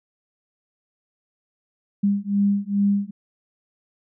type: beating tone pair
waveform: sine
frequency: 200 / 202.4 Hz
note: G3 / G#3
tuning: +35 / -44 cents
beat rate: 2.4 Hz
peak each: -21 dBFS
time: 2.03-3.11 s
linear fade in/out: 10 ms
effects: none